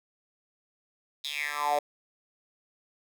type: tone with high-pass filter sweep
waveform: 10% pulse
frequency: 146.83 Hz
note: D3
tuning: in tune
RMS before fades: -30 dBFS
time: 1.24-1.79 s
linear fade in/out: 5 ms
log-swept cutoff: 3900 to 590 Hz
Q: 5.8
effects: none